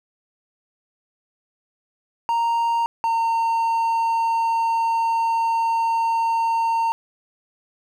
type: tone pair in turn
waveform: triangle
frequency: 929 / 914.1 Hz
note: A#5 / A#5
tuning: -6 / -34 cents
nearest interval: unison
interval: 28 cents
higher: first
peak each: -16 dBFS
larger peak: neither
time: 2.29-2.86 / 3.04-6.92 s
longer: second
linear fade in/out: 0 ms
effects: none